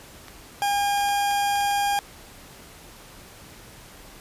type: clicks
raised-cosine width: 0.2 ms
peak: -24 dBFS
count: 8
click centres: 0.283 / 0.976 / 1.01 / 1.088 / 1.311 / 1.556 / 1.61 / 1.712 s
type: tone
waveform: 40% pulse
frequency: 809 Hz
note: G#5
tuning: 46 cents flat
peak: -20 dBFS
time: 0.62-1.99 s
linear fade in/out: 0 ms
effects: pink hiss -46 dBFS RMS until 4.2 s + resampled to 32000 Hz